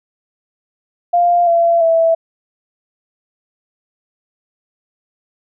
sine tone with pitch steps, 698.5 / 678.2 / 658.5 Hz, F5 / E5 / E5, 0 / +49 / -2 cents, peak -9 dBFS, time 1.13-2.15 s, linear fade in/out 10 ms, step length 340 ms, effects none

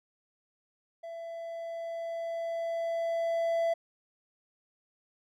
triangle tone with level ramp, 668 Hz, E5, 23 cents sharp, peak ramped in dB -37 to -23 dBFS, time 1.03-3.74 s, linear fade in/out 10 ms, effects none

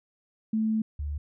sine tone pair in turn, 219.3 / 73.18 Hz, A3 / D2, -6 / -6 cents, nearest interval octave + perfect fifth, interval 1900 cents, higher first, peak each -23 / -29 dBFS, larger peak first, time 0.53-0.82 / 0.99-1.18 s, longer first, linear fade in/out 5 ms, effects none

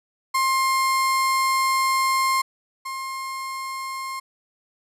35% pulse tone pair in turn, 1060 / 1064.3 Hz, C6 / C6, +22 / +29 cents, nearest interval unison, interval 7 cents, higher second, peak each -17 / -27 dBFS, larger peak first, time 0.34-2.42 / 2.85-4.2 s, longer first, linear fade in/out 10 ms, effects resampled to 32000 Hz

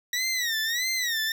20% pulse tone with vibrato, 1912 Hz, A#6, 43 cents sharp, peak -20 dBFS, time 0.13-1.32 s, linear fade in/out 2 ms, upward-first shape sine, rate 1.6 Hz, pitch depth 150 cents each way, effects 9-bit

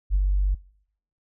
sine tone with ADSR envelope, 48.12 Hz, G1, 31 cents flat, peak -15 dBFS, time 0.1-0.55 s, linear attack 47 ms, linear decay 33 ms, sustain -2 dB, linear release 12 ms, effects noise-tail reverb RT60 0.7 s tail -24 dB re dry + tanh soft clip ceiling -13 dBFS

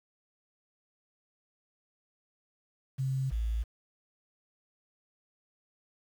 sine tone pair in turn, 132.9 / 55.88 Hz, C3 / A1, +27 / +27 cents, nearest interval octave + minor third, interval 1500 cents, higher first, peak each -28 dBFS, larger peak neither, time 2.98-3.31 / 3.31-3.64 s, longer neither, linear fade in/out 20 ms, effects 9-bit

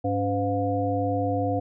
harmonic tone with a mistuned harmonic, 101.4 Hz, G#2, 41 cents flat, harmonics 1 / 3 / 5 / 7, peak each -28 / -28 / -28 / -28 dBFS, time 0.04-1.6 s, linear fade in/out 10 ms, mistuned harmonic 3, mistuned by -130 cents, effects none

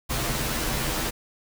pink noise with comb filter, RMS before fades -27 dBFS, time 0.09-1.11 s, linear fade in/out 20 ms, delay 11 ms, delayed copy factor -1, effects none

